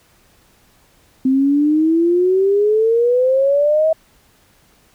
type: exponential sweep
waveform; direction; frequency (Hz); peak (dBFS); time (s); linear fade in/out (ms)
sine; up; 259 to 646; -11; 1.25-3.93; 5
effects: pink hiss -54 dBFS RMS until 4.94 s